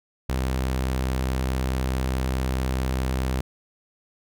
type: tone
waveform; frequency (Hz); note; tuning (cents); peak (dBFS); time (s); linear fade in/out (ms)
sawtooth; 64.7; C2; -19; -19; 0.29-3.41; 5
effects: none